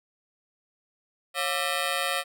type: ring-modulated tone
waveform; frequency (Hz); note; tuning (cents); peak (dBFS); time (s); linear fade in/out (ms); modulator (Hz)
10% pulse; 628; D#5; +16; -14; 1.34-2.24; 50; 79.4
effects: none